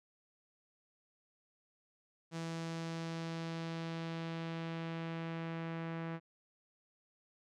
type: tone with low-pass filter sweep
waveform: sawtooth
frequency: 164.81 Hz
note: E3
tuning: in tune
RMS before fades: -41 dBFS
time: 2.31-6.2 s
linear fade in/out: 50 ms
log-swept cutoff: 6900 to 2000 Hz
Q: 1.2
effects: none